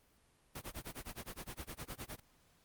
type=noise with tremolo; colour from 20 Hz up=pink; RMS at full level=-43 dBFS; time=0.55-2.2 s; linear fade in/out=5 ms; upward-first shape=sine; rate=9.7 Hz; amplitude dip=100%; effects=pink hiss -70 dBFS RMS until 2.64 s + Opus 32 kbps